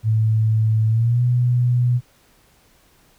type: tone with pitch glide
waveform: sine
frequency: 110 to 122.76 Hz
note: A2 to B2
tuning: 0 to -10 cents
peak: -14 dBFS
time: 0.03-2.01 s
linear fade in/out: 50 ms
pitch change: +190 cents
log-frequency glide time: 0.88-1.22 s
effects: pink hiss -56 dBFS RMS until 3.18 s